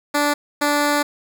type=tone bursts at uneven times; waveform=10% pulse; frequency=291.8 Hz; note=D4; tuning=11 cents flat; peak=-8 dBFS; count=2; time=0.14-0.34 / 0.61-1.03 s; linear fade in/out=10 ms; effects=none